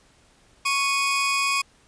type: tone pair together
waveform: sawtooth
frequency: 1108.7 / 2489 Hz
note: C#6 / D#7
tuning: 0 / 0 cents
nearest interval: octave + major second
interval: 1400 cents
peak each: -20 dBFS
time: 0.65-1.62 s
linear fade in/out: 10 ms
effects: pink hiss -58 dBFS RMS until 1.87 s + resampled to 22050 Hz